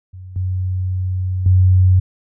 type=tone with level steps; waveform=sine; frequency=92.5 Hz; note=F#2; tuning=in tune; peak=-31 / -17 / -8 dBFS; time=0.13-2 s; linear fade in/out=10 ms; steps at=0.36 / 1.46 s; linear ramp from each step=2 ms; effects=none